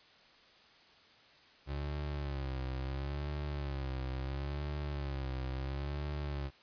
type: tone with vibrato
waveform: 30% pulse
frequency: 69.2 Hz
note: C#2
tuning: 2 cents flat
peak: -33 dBFS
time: 1.66-6.51 s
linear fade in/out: 50 ms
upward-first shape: sine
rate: 0.73 Hz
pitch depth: 110 cents each way
effects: white hiss -61 dBFS RMS until 6.62 s + resampled to 11025 Hz